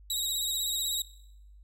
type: tone with vibrato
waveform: 20% pulse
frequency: 3835 Hz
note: A#7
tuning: 48 cents sharp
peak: -23 dBFS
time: 0.1-1.02 s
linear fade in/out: 2 ms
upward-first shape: triangle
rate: 16 Hz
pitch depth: 59 cents each way
effects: noise-tail reverb RT60 0.9 s tail -21 dB re dry + added 50 Hz sine -50 dBFS peak until 1.63 s